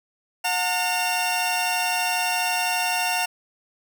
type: tone cluster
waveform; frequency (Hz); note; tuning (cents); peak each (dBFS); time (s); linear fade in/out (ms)
sawtooth; 723 / 900 / 2752; F#5 / A5 / F7; -40 / +39 / -26; -22 / -24 / -22; 0.44-3.26; 10
effects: none